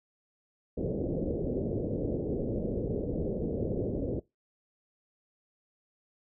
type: low-pass noise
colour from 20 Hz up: white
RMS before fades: -32 dBFS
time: 0.77-4.2 s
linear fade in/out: 10 ms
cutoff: 530 Hz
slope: 48 dB/octave
effects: noise-tail reverb RT60 0.2 s tail -21 dB re dry